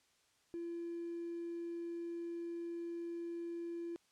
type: tone with hard clipping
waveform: triangle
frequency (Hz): 340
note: F4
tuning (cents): -46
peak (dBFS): -40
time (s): 0.54-3.96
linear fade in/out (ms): 0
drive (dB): 3
effects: white hiss -73 dBFS RMS until 4.11 s + low-pass 8000 Hz 12 dB/octave